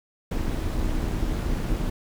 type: noise with amplitude modulation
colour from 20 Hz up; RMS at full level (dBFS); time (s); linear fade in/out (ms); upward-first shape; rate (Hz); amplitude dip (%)
brown; -23; 0.31-1.9; 5; sine; 282; 60
effects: none